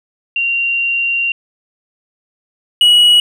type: tone pair in turn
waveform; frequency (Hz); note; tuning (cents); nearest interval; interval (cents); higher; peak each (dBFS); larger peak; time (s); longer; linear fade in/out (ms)
sine / triangle; 2764 / 2916; F7 / F#7; -19 / -26; minor second; 93; second; -13 / -4; second; 0.36-1.32 / 2.81-3.2; first; 2
effects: none